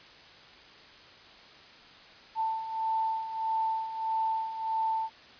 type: beating tone pair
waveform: sine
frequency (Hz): 888 / 889.6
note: A5 / A5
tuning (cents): +16 / +19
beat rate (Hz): 1.6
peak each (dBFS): -35 / -29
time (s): 2.35-5.1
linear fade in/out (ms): 50
effects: white hiss -52 dBFS RMS until 5.39 s + resampled to 11025 Hz